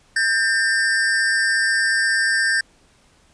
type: tone pair together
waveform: square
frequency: 1590 / 1804.2 Hz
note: G6 / A6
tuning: +24 / +43 cents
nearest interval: major second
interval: 219 cents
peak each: -20 dBFS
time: 0.16-2.61 s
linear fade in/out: 5 ms
effects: pink hiss -56 dBFS RMS until 3.33 s + resampled to 22050 Hz